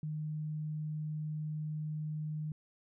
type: tone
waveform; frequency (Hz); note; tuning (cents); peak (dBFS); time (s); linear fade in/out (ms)
sine; 153.3; D#3; -25; -35; 0.03-2.52; 2
effects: none